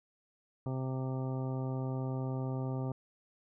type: harmonic tone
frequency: 130.81 Hz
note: C3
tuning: in tune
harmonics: 1 / 2 / 3 / 4 / 5 / 6 / 7 / 9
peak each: -34 / -40 / -44 / -46 / -48 / -50 / -51 / -53 dBFS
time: 0.66-2.92 s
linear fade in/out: 2 ms
effects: none